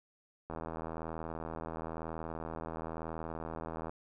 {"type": "click train", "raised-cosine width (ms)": 1, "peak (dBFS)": -26, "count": 276, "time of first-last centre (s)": [0.5, 3.895], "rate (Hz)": 81, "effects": []}